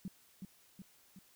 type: tone with echo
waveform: sine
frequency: 190 Hz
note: F#3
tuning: 46 cents sharp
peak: -38 dBFS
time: 0.05-0.08 s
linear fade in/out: 2 ms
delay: 370 ms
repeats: 3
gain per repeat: -4 dB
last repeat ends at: 1.19 s
effects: white hiss -66 dBFS RMS until 1.35 s